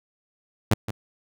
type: tone with echo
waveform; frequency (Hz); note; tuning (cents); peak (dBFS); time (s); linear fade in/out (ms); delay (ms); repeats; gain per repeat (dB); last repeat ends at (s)
sawtooth; 107.6; A2; -38; -12; 0.71-0.74; 5; 170; 1; -11; 0.91
effects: none